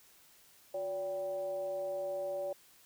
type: tone with frequency modulation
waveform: sine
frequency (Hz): 572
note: D5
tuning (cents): -46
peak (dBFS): -34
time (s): 0.74-2.53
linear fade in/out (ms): 5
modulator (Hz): 209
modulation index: 0.48
effects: white hiss -62 dBFS RMS until 2.85 s